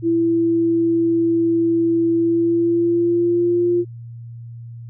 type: tone with pitch glide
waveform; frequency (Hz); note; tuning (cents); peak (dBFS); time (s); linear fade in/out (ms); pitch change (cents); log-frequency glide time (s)
sine; 333.5 to 349.3; E4 to F4; +20 to 0; -14; 0.02-3.85; 50; +80; 2.13-3.66
effects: added 117 Hz sine -32 dBFS peak until 4.89 s